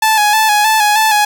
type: tone with vibrato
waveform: sawtooth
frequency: 855 Hz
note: A5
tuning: 50 cents flat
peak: -5 dBFS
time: 0.02-1.25 s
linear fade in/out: 5 ms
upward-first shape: square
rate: 3.2 Hz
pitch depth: 40 cents each way
effects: none